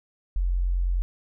sine tone, 44.53 Hz, F1, 34 cents sharp, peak -21 dBFS, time 0.36-1.02 s, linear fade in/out 0 ms, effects none

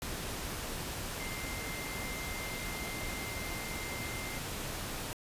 sine tone in noise, 2093 Hz, C7, in tune, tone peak -43 dBFS, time 1.2-4.38 s, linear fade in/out 0 ms, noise pink, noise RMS -39 dBFS, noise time 0.02-5.13 s, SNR -7 dB, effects resampled to 32000 Hz

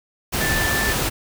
sine tone in noise, 1763 Hz, A6, 3 cents sharp, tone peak -22 dBFS, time 0.4-0.94 s, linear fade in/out 20 ms, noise pink, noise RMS -22 dBFS, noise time 0.32-1.1 s, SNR -3 dB, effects none

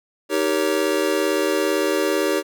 square chord, Eb dominant seventh, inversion none, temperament just, 311.1 / 388.9 / 466.7 / 560 Hz, Eb4 / G4 / Bb4 / Db5, 0 / -14 / +2 / +18 cents, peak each -25 / -23 / -27 / -25 dBFS, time 0.29-2.43 s, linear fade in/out 50 ms, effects none

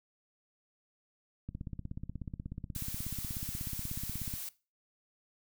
click train, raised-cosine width 5 ms, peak -27 dBFS, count 48, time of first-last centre 1.49-4.338 s, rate 16.5 Hz
blue noise, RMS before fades -41 dBFS, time 2.75-4.49 s, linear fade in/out 2 ms
effects noise-tail reverb RT60 0.3 s tail -19 dB re dry

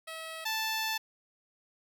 10% pulse tone pair in turn, 645 / 879.6 Hz, E5 / A5, -38 / -1 cents, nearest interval perfect fourth, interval 537 cents, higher second, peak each -31 / -22 dBFS, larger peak second, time 0.07-0.45 / 0.45-0.98 s, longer second, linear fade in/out 10 ms, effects none

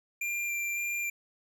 square tone with vibrato, 2378 Hz, D7, 21 cents sharp, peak -31 dBFS, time 0.21-1.1 s, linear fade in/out 5 ms, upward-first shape square, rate 1.8 Hz, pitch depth 8 cents each way, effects none

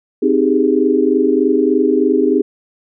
sine chord, Ab major seventh, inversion first, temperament equal, 261.6 / 311.1 / 392 / 415.3 Hz, C4 / Eb4 / G4 / Ab4, 0 / 0 / 0 / 0 cents, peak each -16 dBFS, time 0.22-2.42 s, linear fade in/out 10 ms, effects none

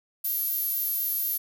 5% pulse tone with high-pass filter, 452.1 Hz, A4, 47 cents sharp, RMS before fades -28 dBFS, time 0.24-1.38 s, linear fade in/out 10 ms, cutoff 12000 Hz, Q 2.8, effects none

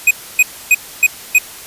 square tone bursts, 2500 Hz, D#7, 8 cents sharp, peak -6 dBFS, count 5, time 0.07-1.385 s, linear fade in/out 5 ms, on 39 ms, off 280 ms, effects white hiss -33 dBFS RMS until 1.66 s + resampled to 32000 Hz

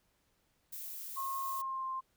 violet noise, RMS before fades -44 dBFS, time 0.72-1.62 s, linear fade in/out 10 ms
sine tone with pitch glide, 1078 to 1051.6 Hz, C#6 to C6, -49 to +8 cents, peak -35 dBFS, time 1.16-2.01 s, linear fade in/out 20 ms, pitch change -43 cents, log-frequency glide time 1.47-1.86 s
effects pink hiss -75 dBFS RMS until 2.16 s

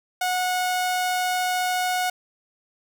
sawtooth tone, 731 Hz, F#5, 21 cents flat, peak -18 dBFS, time 0.21-2.1 s, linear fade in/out 5 ms, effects none

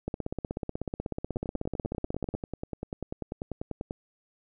two click trains, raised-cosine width 2 ms, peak -20 / -18 dBFS, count 27 / 38, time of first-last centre 1.36-3.909 / 0.08-2.35 s, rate 10.2 / 16.3 Hz, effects none

